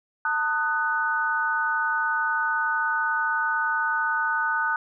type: chord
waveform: sine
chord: D# diminished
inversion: second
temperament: just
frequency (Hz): 896 / 1244.5 / 1493.4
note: A5 / D#6 / F#6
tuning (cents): +31 / 0 / +16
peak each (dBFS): -28 / -28 / -24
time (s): 0.25-4.76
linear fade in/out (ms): 2
effects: none